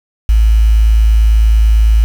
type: tone with quantisation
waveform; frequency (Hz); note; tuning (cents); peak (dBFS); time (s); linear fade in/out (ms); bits
sine; 54.5; A1; -16; -5; 0.29-2.04; 0; 5
effects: none